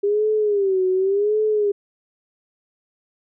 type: tone with vibrato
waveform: sine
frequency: 400 Hz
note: G4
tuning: 35 cents sharp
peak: -16 dBFS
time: 0.03-1.72 s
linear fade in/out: 10 ms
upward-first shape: sine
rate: 0.89 Hz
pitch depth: 130 cents each way
effects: none